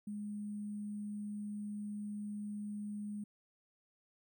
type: tone with sample-and-hold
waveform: sine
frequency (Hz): 207.7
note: G#3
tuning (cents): 0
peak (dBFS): -39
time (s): 0.07-3.24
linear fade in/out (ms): 5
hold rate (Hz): 8820
effects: none